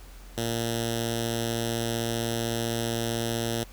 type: tone with notch filter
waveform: 5% pulse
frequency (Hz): 115.7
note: A#2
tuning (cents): -13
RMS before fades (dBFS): -29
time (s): 0.37-3.64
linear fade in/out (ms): 10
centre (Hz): 1100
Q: 0.59
effects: added 44 Hz sine -44 dBFS peak until 3.72 s + pink hiss -52 dBFS RMS until 3.72 s